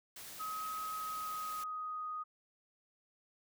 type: noise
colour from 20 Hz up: white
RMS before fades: -49 dBFS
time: 0.16-1.64 s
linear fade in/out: 5 ms
type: tone with pitch glide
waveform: sine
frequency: 1269 to 1244.3 Hz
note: D#6 to D#6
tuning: +34 to 0 cents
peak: -38 dBFS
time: 0.39-2.24 s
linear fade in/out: 20 ms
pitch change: -34 cents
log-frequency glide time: 0.92-2.1 s
effects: none